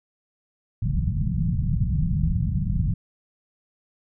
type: low-pass noise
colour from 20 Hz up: white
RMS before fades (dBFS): -23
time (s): 0.82-2.94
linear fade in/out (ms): 5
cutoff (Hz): 180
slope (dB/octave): 48
effects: none